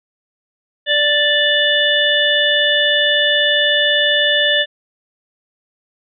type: harmonic tone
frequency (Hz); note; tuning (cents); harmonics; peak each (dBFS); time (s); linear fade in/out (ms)
587.3; D5; 0; 1 / 3 / 5 / 6; -19 / -16 / -18 / -17; 0.86-4.66; 50
effects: none